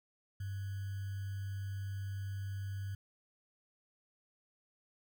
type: tone with sample-and-hold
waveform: sine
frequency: 98 Hz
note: G2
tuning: in tune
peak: -37 dBFS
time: 0.4-2.95 s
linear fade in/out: 5 ms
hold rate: 1575 Hz
effects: none